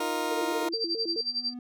20% pulse chord, Eb suspended second, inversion none, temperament just, 311.1 / 350 / 466.7 Hz, Eb4 / F4 / Bb4, 0 / +4 / +2 cents, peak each -28 dBFS, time 0-0.69 s, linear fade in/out 5 ms
sine tone with vibrato, 389.2 Hz, G4, 12 cents flat, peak -32 dBFS, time 0.31-1.21 s, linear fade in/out 5 ms, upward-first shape square, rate 4.7 Hz, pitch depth 260 cents each way
sine tone with tremolo, 4699 Hz, D8, in tune, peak -25 dBFS, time 0.72-1.54 s, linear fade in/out 20 ms, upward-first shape sine, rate 11 Hz, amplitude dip 85%
triangle tone with exponential growth, 245.9 Hz, B3, 7 cents flat, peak -33 dBFS, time 0.76-1.59 s, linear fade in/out 2 ms, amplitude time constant 180 ms
effects none

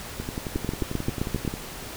two click trains, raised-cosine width 3 ms, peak -17 / -12 dBFS, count 16 / 8, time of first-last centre 0.2-1.539 / 0.56-1.477 s, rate 11.2 / 7.63 Hz, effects pink hiss -38 dBFS RMS until 1.96 s

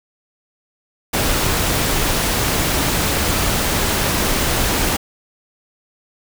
pink noise, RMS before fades -18 dBFS, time 1.13-4.97 s, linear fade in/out 10 ms, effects none

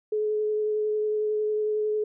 sine tone with vibrato, 426.1 Hz, G#4, 44 cents sharp, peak -23 dBFS, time 0.12-2.04 s, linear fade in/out 5 ms, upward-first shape triangle, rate 11 Hz, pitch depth 14 cents each way, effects none

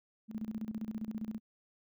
sine tone with tremolo, 218.1 Hz, A3, 15 cents flat, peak -34 dBFS, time 0.28-1.4 s, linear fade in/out 50 ms, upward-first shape square, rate 15 Hz, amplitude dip 80%, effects none

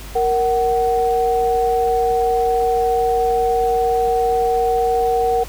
sine tone pair together, 466.2 / 749.1 Hz, A#4 / F#5, 0 / +21 cents, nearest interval minor sixth, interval 821 cents, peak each -17 dBFS, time 0.15-5.44 s, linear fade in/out 10 ms, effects added 50 Hz sine -32 dBFS peak until 5.48 s + pink hiss -37 dBFS RMS until 5.48 s

